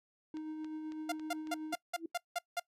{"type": "tone with tremolo", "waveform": "triangle", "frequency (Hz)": 311.1, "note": "D#4", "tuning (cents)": 0, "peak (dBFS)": -36, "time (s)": [0.34, 1.74], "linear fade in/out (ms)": 2, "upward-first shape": "sine", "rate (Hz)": 7.9, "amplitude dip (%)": 30}
{"type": "click train", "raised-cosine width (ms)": 0.2, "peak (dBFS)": -36, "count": 6, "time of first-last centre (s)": [0.37, 1.747], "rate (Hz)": 3.63}
{"type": "tone bursts", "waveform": "sawtooth", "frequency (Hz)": 698.5, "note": "F5", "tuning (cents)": 0, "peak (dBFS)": -29, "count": 8, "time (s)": [1.09, 2.598], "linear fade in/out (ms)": 5, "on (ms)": 31, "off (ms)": 180}
{"type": "tone with exponential growth", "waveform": "sine", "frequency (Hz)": 329.6, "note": "E4", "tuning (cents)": 0, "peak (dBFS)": -34, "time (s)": [1.94, 2.06], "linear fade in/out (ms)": 5, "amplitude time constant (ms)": 26}
{"effects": ["noise-tail reverb RT60 0.1 s tail -22 dB re dry", "resampled to 32000 Hz"]}